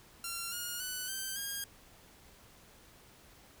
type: tone with pitch steps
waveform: 5% pulse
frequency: 1373 / 1431.3 / 1492.1 / 1555.4 / 1621.5 Hz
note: F6 / F6 / F#6 / G6 / G#6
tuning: -30 / +42 / +14 / -14 / -42 cents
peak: -26 dBFS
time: 0.24-1.64 s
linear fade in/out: 2 ms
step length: 280 ms
effects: pink hiss -59 dBFS RMS until 3.6 s